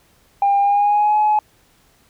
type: tone with pitch glide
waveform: sine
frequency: 801 to 847.7 Hz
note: G5 to G#5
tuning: +37 to +35 cents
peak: -11 dBFS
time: 0.42-1.39 s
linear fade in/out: 2 ms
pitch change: +98 cents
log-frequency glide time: 0.6-1.17 s
effects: tanh soft clip ceiling -9 dBFS + pink hiss -56 dBFS RMS until 2.09 s